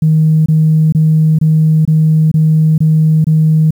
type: tone bursts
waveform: sine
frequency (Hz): 157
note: D#3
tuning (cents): +16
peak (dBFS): -5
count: 8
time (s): 0.02-3.708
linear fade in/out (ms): 5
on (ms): 440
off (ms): 24
effects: tanh soft clip ceiling -1 dBFS + 7-bit